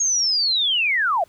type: linear sweep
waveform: sine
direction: down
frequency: 6610 to 611 Hz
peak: -17 dBFS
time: 0-1.24 s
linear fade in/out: 5 ms
effects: pink hiss -57 dBFS RMS until 1.28 s